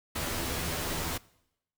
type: noise with comb filter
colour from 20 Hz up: pink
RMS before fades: -33 dBFS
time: 0.15-1.18 s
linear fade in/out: 10 ms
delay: 12 ms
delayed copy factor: +0.65
effects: noise-tail reverb RT60 0.8 s tail -22 dB re dry